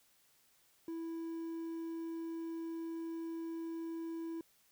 triangle tone with quantisation, 329.6 Hz, E4, in tune, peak -37 dBFS, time 0.88-4.41 s, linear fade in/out 2 ms, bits 11, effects white hiss -70 dBFS RMS until 4.71 s

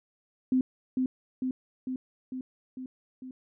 sine tone with echo, 257.4 Hz, C4, 28 cents flat, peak -21 dBFS, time 0.52-0.61 s, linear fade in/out 2 ms, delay 450 ms, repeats 6, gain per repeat -3 dB, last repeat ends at 3.31 s, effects none

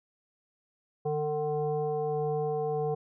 sine tone with frequency modulation, 450.8 Hz, A4, 42 cents sharp, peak -27 dBFS, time 1.05-2.95 s, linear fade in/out 10 ms, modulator 300 Hz, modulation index 0.92, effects none

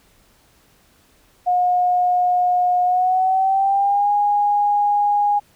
sine tone with pitch glide, 720 to 822.3 Hz, F#5 to G#5, -47 to -17 cents, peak -14 dBFS, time 1.46-5.4 s, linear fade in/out 20 ms, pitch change +230 cents, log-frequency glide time 2.84-4.11 s, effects pink hiss -56 dBFS RMS until 5.55 s

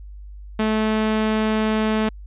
sawtooth tone, 217.3 Hz, A3, 21 cents flat, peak -14 dBFS, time 0.59-2.09 s, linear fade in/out 5 ms, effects added 50 Hz sine -35 dBFS peak until 2.26 s + resampled to 8000 Hz

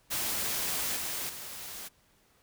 white noise with level steps, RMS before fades -32 / -35 / -42 dBFS, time 0.1-1.89 s, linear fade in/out 20 ms, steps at 0.96 / 1.29 s, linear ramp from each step 5 ms, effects pink hiss -66 dBFS RMS until 2.42 s

